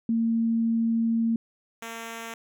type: tone pair in turn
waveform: sine / 5% pulse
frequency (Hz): 228.3 / 228.3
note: A#3 / A#3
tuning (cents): -36 / -36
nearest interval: unison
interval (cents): 0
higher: neither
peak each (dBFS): -21 / -24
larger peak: first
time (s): 0.09-1.36 / 1.82-2.34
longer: first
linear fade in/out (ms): 2
effects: none